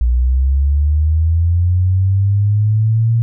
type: linear sweep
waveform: sine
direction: up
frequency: 58.5 to 116.54 Hz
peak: -10 dBFS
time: 0.01-3.22 s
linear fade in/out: 0 ms
effects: none